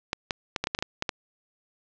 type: clicks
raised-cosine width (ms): 0.2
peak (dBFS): -9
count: 10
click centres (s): 0.131 / 0.308 / 0.562 / 0.64 / 0.671 / 0.749 / 0.789 / 0.825 / 1.024 / 1.092
effects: low-pass 6000 Hz 12 dB/octave